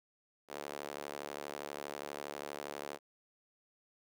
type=tone with high-pass filter; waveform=sawtooth; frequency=72.4 Hz; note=D2; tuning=24 cents flat; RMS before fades=-44 dBFS; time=0.48-2.99 s; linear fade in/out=50 ms; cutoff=480 Hz; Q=1.3; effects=none